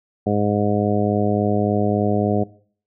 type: harmonic tone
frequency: 103.5 Hz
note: G#2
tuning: 5 cents flat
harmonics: 1 / 2 / 3 / 4 / 5 / 6 / 7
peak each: -24 / -21 / -26 / -24 / -27 / -26 / -26 dBFS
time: 0.26-2.44 s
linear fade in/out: 10 ms
effects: noise-tail reverb RT60 0.5 s tail -20 dB re dry